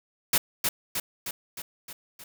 white noise with echo, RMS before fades -21 dBFS, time 0.33-0.38 s, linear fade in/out 5 ms, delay 310 ms, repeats 6, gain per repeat -4 dB, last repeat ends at 2.24 s, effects none

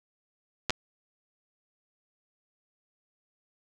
clicks, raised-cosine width 0.2 ms, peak -9 dBFS, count 2, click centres 0.697 / 0.705 s, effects none

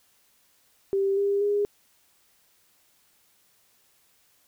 sine tone with pitch steps, 392 / 400.7 / 409.6 Hz, G4 / G4 / G#4, 0 / +38 / -24 cents, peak -21 dBFS, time 0.93-1.65 s, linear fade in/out 0 ms, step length 240 ms, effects white hiss -64 dBFS RMS until 4.47 s

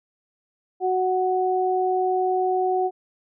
sine tone pair together, 370.7 / 741.4 Hz, F#4 / F#5, +3 / +3 cents, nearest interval octave, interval 1200 cents, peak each -22 dBFS, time 0.8-2.91 s, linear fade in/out 50 ms, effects none

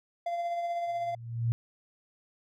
triangle tone with tremolo, 689 Hz, F5, 24 cents flat, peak -26 dBFS, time 0.26-1.15 s, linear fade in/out 5 ms, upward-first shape triangle, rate 16 Hz, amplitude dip 40%
sine tone with exponential growth, 116.54 Hz, A#2, in tune, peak -22 dBFS, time 0.87-1.52 s, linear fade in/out 0 ms, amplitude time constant 140 ms
effects none

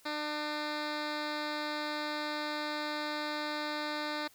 10% pulse tone with low-pass filter, 300 Hz, D4, 37 cents sharp, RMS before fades -36 dBFS, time 0.05-4.28 s, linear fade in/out 10 ms, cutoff 4000 Hz, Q 2.2, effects white hiss -62 dBFS RMS until 4.34 s

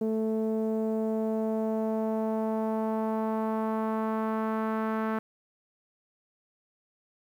sawtooth tone with low-pass filter sweep, 220 Hz, A3, in tune, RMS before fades -29 dBFS, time 0.01-5.19 s, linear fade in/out 5 ms, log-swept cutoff 460 to 1400 Hz, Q 2, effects 10-bit

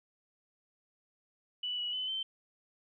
sine tone with pitch steps, 2964 / 2931 / 3024 / 3097 Hz, F#7 / F#7 / F#7 / G7, +2 / -17 / +37 / -22 cents, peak -33 dBFS, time 1.63-2.23 s, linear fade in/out 5 ms, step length 150 ms, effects none

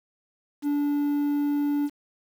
triangle tone with quantisation, 289.7 Hz, D4, 24 cents flat, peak -20 dBFS, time 0.62-1.9 s, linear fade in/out 50 ms, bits 8, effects none

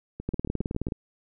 two click trains, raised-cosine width 3 ms, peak -15 / -22 dBFS, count 13 / 6, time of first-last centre 0.29-0.922 / 0.2-0.885 s, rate 19 / 7.3 Hz, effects none

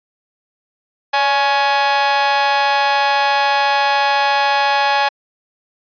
sawtooth tone with amplitude modulation, 837 Hz, G#5, 13 cents sharp, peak -5 dBFS, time 1.13-5.09 s, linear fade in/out 10 ms, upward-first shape sine, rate 266 Hz, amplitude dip 85%, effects resampled to 11025 Hz

